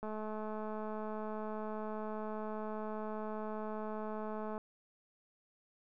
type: click train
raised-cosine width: 1 ms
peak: -29 dBFS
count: 979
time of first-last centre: 0.03-4.579 s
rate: 215 Hz
effects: none